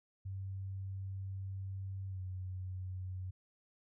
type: tone with pitch glide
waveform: sine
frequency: 96.3 to 92.7 Hz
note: G2 to F#2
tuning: -30 to +4 cents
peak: -39 dBFS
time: 0.25-3.31 s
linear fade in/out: 10 ms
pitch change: -66 cents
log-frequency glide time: 2.08-2.21 s
effects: none